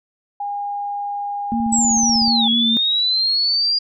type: tone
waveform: sine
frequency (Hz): 813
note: G#5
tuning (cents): -37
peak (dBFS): -22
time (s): 0.4-2.48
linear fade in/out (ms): 5
type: tone with vibrato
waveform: sine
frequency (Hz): 229.4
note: A#3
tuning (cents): -28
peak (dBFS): -18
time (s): 1.52-2.77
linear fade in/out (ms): 0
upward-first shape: sine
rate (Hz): 4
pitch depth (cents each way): 23
type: click train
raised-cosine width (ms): 5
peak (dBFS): -24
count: 13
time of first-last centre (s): 1.54-2.281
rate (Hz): 16.2
type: linear two-way sweep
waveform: sine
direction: down then up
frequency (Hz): 7902 to 3322 to 4831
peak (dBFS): -15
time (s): 1.72-3.79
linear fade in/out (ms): 10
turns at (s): 2.49
effects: none